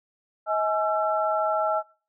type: tone cluster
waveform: sine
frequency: 637 / 842 / 1343 Hz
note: D#5 / G#5 / E6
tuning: +41 / +24 / +32 cents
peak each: -25 / -27 / -27 dBFS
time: 0.46-1.83 s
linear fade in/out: 50 ms
effects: noise-tail reverb RT60 0.4 s tail -22 dB re dry

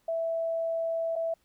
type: tone with dropouts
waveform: sine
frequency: 659.3 Hz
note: E5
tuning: in tune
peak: -27 dBFS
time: 0.08-1.34 s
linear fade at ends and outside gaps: 5 ms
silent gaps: 1.156-1.161 s
effects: pink hiss -70 dBFS RMS until 1.44 s

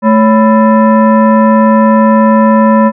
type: tone with frequency modulation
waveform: sine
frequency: 218.4 Hz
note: A3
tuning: 13 cents flat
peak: -3 dBFS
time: 0.02-2.92 s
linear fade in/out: 50 ms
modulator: 775 Hz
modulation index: 1
effects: none

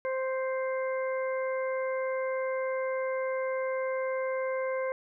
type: harmonic tone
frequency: 523.3 Hz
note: C5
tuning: in tune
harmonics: 1 / 2 / 3 / 4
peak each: -29 / -38 / -42 / -41 dBFS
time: 0.05-4.92 s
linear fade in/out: 0 ms
effects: none

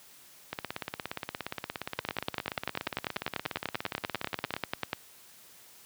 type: two click trains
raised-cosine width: 0.3 ms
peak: -13 / -17 dBFS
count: 31 / 70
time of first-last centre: 1.99-4.931 / 0.53-4.565 s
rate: 10.2 / 17.1 Hz
effects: white hiss -55 dBFS RMS until 5.85 s + high-pass 80 Hz 12 dB/octave

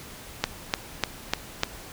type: click train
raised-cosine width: 0.2 ms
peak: -4 dBFS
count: 5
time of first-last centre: 0.44-1.634 s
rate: 3.35 Hz
effects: pink hiss -43 dBFS RMS until 1.92 s

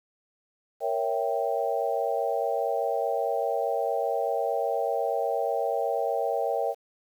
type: chord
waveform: sine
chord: A# diminished seventh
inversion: none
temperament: equal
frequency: 466.2 / 554.4 / 659.3 / 784 Hz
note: A#4 / C#5 / E5 / G5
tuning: 0 / 0 / 0 / 0 cents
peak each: -30 dBFS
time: 0.8-6.75 s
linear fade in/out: 50 ms
effects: 9-bit

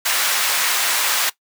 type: high-pass noise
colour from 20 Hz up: pink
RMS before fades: -19 dBFS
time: 0.05-1.3 s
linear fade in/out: 10 ms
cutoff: 1200 Hz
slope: 12 dB/octave
effects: noise-tail reverb RT60 0.1 s tail -18 dB re dry

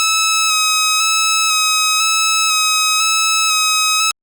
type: tone with vibrato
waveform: 10% pulse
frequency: 1285 Hz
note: E6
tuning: 45 cents flat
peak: -4 dBFS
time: 0-4.11 s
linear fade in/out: 0 ms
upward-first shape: square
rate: 1 Hz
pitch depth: 19 cents each way
effects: Opus 48 kbps

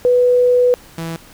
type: tone pair in turn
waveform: sine / sawtooth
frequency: 493.9 / 164.82 Hz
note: B4 / E3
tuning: 0 / 0 cents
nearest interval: octave + perfect fifth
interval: 1900 cents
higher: first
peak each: -9 / -19 dBFS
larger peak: first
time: 0.05-0.74 / 0.98-1.16 s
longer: first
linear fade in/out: 0 ms
effects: pink hiss -43 dBFS RMS until 1.33 s

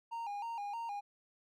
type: tone with vibrato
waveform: triangle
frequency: 868 Hz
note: A5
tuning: 24 cents flat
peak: -36 dBFS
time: 0.11-1.01 s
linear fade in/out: 20 ms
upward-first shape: square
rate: 3.2 Hz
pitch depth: 110 cents each way
effects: none

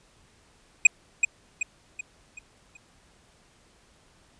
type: tone with echo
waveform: square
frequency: 2490 Hz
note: D#7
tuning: 1 cent sharp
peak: -10 dBFS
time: 0.85-0.87 s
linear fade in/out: 5 ms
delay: 380 ms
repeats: 5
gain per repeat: -7 dB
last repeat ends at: 2.77 s
effects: pink hiss -60 dBFS RMS until 4.39 s + resampled to 22050 Hz

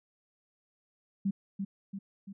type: tone with echo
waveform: sine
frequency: 196.4 Hz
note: G3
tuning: 4 cents sharp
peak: -26 dBFS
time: 1.25-1.31 s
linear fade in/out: 10 ms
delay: 340 ms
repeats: 3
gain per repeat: -5 dB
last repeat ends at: 2.33 s
effects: none

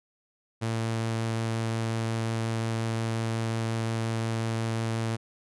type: tone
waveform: sawtooth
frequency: 113.2 Hz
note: A2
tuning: 50 cents sharp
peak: -23 dBFS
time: 0.61-5.17 s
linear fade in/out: 20 ms
effects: resampled to 24000 Hz

